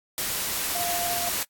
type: tone in noise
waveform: sine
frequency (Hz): 698.5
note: F5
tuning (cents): 0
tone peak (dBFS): -30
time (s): 0.75-1.29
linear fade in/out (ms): 0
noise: white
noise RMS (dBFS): -28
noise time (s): 0.18-1.43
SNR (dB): -5
effects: noise-tail reverb RT60 0.1 s tail -20 dB re dry + AAC 64 kbps